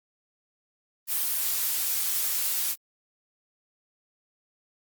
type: noise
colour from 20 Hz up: blue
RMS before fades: -27 dBFS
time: 1.07-2.76 s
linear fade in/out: 50 ms
effects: Opus 32 kbps